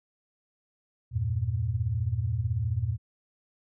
sine chord, E diminished, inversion none, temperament equal, 82.41 / 98 / 116.54 Hz, E2 / G2 / Bb2, 0 / 0 / 0 cents, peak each -32 / -31 / -28 dBFS, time 1.11-2.98 s, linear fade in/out 50 ms, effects none

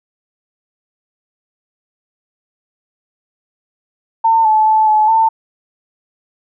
sine tone with pitch steps, 902 / 866 / 871 / 858 / 894 Hz, A5 / A5 / A5 / A5 / A5, +43 / -28 / -18 / -44 / +27 cents, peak -8 dBFS, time 4.24-5.29 s, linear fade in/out 10 ms, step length 210 ms, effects none

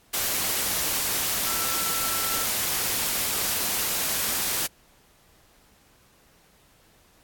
sine tone in noise, 1337 Hz, E6, 24 cents sharp, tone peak -34 dBFS, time 1.46-2.46 s, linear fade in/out 10 ms, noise white, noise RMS -26 dBFS, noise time 0.13-4.67 s, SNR -11 dB, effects pink hiss -59 dBFS RMS until 7.23 s + AAC 64 kbps

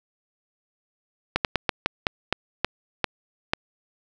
slowing click train, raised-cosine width 0.3 ms, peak -4 dBFS, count 10, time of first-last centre 1.36-3.535 s, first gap 88 ms, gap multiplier 1.24, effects none

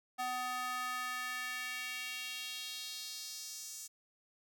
square tone with high-pass filter sweep, 250.9 Hz, B3, 28 cents sharp, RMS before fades -41 dBFS, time 0.18-3.88 s, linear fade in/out 20 ms, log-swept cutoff 840 to 6900 Hz, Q 2.2, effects none

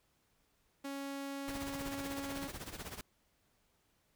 sawtooth tone, 277.2 Hz, C#4, in tune, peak -36 dBFS, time 0.84-2.48 s, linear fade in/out 10 ms
pink noise with tremolo, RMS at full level -43 dBFS, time 1.48-3.01 s, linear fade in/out 0 ms, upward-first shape sine, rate 16 Hz, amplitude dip 75%
effects pink hiss -75 dBFS RMS until 4.15 s

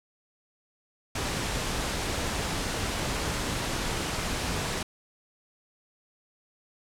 pink noise, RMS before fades -30 dBFS, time 1.15-4.83 s, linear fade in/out 5 ms, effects low-pass 9000 Hz 12 dB/octave

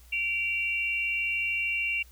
sine tone pair together, 2326 / 2759 Hz, D7 / F7, -17 / -22 cents, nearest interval minor third, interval 295 cents, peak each -30 / -28 dBFS, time 0.12-2.03 s, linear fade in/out 10 ms, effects added 60 Hz sine -51 dBFS peak until 2.11 s + white hiss -59 dBFS RMS until 2.11 s

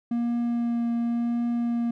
triangle tone with vibrato, 235.9 Hz, A#3, 21 cents sharp, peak -21 dBFS, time 0.11-1.91 s, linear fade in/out 5 ms, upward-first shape triangle, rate 0.92 Hz, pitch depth 12 cents each way, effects none

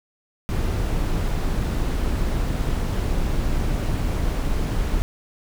brown noise with amplitude modulation, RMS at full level -21 dBFS, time 0.49-5.02 s, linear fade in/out 0 ms, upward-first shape sine, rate 288 Hz, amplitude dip 25%, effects none

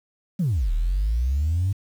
sine exponential two-way sweep, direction down then up, 200 to 37.5 to 100.6 Hz, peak -18 dBFS, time 0.39-1.73 s, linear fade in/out 10 ms, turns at 0.72 s, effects tanh soft clip ceiling -16 dBFS + 8-bit

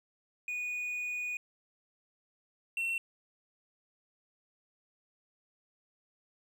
triangle tone pair in turn, 2465 / 2712 Hz, D#7 / E7, -17 / +49 cents, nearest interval major second, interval 166 cents, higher second, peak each -32 / -29 dBFS, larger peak second, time 0.48-1.37 / 2.77-2.98 s, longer first, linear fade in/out 2 ms, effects none

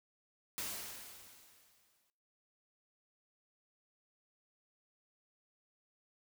white noise with exponential decay, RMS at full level -39 dBFS, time 0.58-2.1 s, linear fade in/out 0 ms, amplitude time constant 330 ms, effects noise-tail reverb RT60 0.5 s tail -19 dB re dry

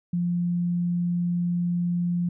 sine tone, 174.61 Hz, F3, in tune, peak -22 dBFS, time 0.13-2.29 s, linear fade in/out 5 ms, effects none

